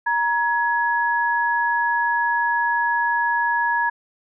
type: tone pair together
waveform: sine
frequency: 942.9 / 1680 Hz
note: A#5 / G#6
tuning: +20 / +19 cents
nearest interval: minor seventh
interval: 999 cents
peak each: -20 / -21 dBFS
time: 0.06-3.9 s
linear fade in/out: 10 ms
effects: none